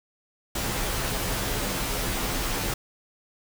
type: noise with comb filter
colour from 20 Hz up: pink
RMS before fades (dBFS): -28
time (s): 0.55-2.74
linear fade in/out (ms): 5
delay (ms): 13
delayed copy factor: -0.7
effects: none